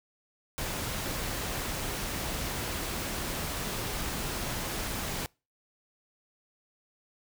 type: noise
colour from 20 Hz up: pink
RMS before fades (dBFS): -34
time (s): 0.58-5.26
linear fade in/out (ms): 0
effects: noise-tail reverb RT60 0.3 s tail -26 dB re dry